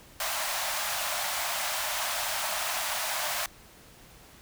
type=high-pass noise; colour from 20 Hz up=pink; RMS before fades=-31 dBFS; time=0.2-3.46 s; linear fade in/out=2 ms; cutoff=590 Hz; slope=96 dB/octave; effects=pink hiss -53 dBFS RMS until 4.41 s